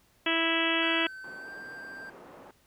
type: harmonic tone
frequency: 329.2 Hz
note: E4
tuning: 2 cents flat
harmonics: 1 / 2 / 3 / 4 / 5 / 6 / 7 / 8 / 9 / 10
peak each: -31 / -35 / -37 / -36 / -34 / -33 / -37 / -31 / -34 / -34 dBFS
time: 0.26-1.07 s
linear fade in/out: 5 ms
type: tone with pitch glide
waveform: triangle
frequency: 1533 to 1577.9 Hz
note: G6 to G6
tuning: -39 to +11 cents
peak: -39 dBFS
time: 0.82-2.1 s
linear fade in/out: 5 ms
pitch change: +50 cents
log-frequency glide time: 1.39-1.51 s
type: band-pass noise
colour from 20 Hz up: pink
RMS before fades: -50 dBFS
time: 1.24-2.51 s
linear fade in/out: 0 ms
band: 290 to 1100 Hz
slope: 12 dB/octave
effects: pink hiss -65 dBFS RMS until 2.66 s